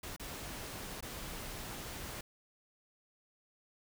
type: noise with dropouts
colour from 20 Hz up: pink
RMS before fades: -44 dBFS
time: 0.03-2.21 s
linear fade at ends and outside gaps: 5 ms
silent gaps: 0.164-0.196 / 1.008-1.025 s
effects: none